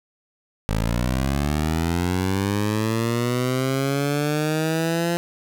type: linear sweep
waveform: 15% pulse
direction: up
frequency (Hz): 52 to 172.6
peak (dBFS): -14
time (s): 0.69-5.17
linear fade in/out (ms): 0
effects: none